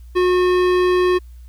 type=tone with hard clipping; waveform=sine; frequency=362.4 Hz; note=F#4; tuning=36 cents flat; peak=-15 dBFS; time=0.15-1.19 s; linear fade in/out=20 ms; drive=16 dB; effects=added 60 Hz sine -36 dBFS peak until 1.48 s + white hiss -60 dBFS RMS until 1.48 s